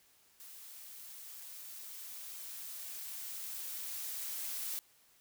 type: noise with level ramp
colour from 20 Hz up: blue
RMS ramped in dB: -52 to -39 dBFS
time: 0.4-4.79 s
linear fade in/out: 0 ms
effects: white hiss -67 dBFS RMS until 5.2 s